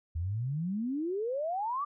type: exponential sweep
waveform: sine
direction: up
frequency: 77.78 to 1200 Hz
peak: -30 dBFS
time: 0.15-1.85 s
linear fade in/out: 10 ms
effects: none